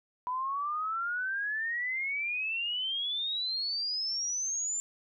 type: exponential sweep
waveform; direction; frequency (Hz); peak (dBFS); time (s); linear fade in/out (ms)
sine; up; 987.8 to 7270; -30; 0.27-4.8; 0
effects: none